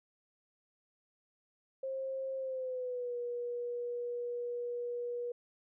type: tone with pitch glide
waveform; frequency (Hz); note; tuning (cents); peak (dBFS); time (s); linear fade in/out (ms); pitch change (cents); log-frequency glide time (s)
sine; 532 to 482.2; C5 to B4; +29 to -41; -35; 1.83-5.32; 5; -170; 2.37-3.17
effects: none